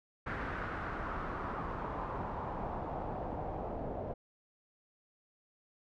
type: noise with low-pass filter sweep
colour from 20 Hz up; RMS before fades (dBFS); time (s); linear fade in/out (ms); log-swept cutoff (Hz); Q
pink; -39; 0.26-4.14; 10; 1600 to 630; 2.6
effects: none